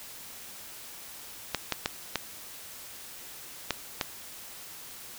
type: clicks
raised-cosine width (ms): 0.2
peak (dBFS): -9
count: 6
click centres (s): 1.547 / 1.723 / 1.859 / 2.157 / 3.707 / 4.012
effects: white hiss -45 dBFS RMS until 5.18 s